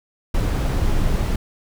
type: noise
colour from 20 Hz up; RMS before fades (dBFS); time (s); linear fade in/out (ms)
brown; -19; 0.34-1.36; 5
effects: none